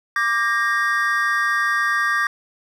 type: chord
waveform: triangle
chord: G minor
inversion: second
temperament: equal with one note detuned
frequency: 1174.7 / 1609.3 / 1864.7 Hz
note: D6 / G6 / Bb6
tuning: 0 / +45 / 0 cents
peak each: -20 dBFS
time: 0.16-2.27 s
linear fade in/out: 2 ms
effects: none